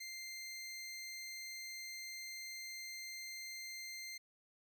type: tone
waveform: 20% pulse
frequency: 2093 Hz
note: C7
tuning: in tune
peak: -40 dBFS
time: 0-4.18 s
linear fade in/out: 10 ms
effects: none